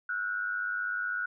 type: tone with amplitude modulation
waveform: sine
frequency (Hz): 1458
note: F#6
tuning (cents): -26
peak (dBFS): -26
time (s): 0.09-1.26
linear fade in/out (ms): 5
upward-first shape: sine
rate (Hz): 100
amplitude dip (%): 80
effects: none